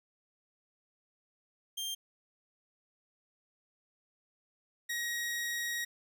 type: tone pair in turn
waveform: sawtooth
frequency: 3183 / 1892.6 Hz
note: G7 / A#6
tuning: +26 / +26 cents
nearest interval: major sixth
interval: 900 cents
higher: first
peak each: -32 / -30 dBFS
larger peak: second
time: 1.77-1.95 / 4.89-5.85 s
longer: second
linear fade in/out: 10 ms
effects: none